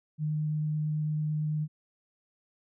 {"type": "tone with vibrato", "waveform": "sine", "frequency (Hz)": 152.7, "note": "D#3", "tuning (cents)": -32, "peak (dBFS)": -27, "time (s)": [0.18, 1.68], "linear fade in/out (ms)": 50, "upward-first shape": "triangle", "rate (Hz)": 9, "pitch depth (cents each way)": 8, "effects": []}